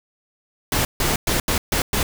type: noise bursts at uneven times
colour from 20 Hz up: pink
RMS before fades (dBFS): -20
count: 6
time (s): 0.72-0.85 / 1-1.16 / 1.27-1.4 / 1.48-1.58 / 1.72-1.82 / 1.93-2.03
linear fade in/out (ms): 2
effects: none